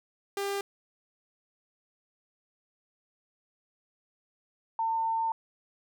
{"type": "tone pair in turn", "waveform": ["sawtooth", "sine"], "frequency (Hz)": [398.7, 901.8], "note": ["G4", "A5"], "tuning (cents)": [29, 42], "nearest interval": "octave + major second", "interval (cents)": 1413, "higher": "second", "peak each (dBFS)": -26, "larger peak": "neither", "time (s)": [[0.37, 0.61], [4.79, 5.32]], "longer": "second", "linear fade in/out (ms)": 2, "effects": []}